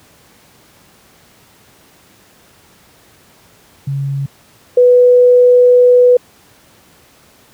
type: tone pair in turn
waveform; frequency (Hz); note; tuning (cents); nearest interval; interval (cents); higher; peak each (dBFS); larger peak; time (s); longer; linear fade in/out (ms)
sine; 138.59 / 493.9; C#3 / B4; 0 / 0; octave + minor seventh; 2200; second; -15 / -4; second; 3.87-4.26 / 4.77-6.17; second; 5
effects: pink hiss -47 dBFS RMS until 7.53 s + high-pass 80 Hz 12 dB/octave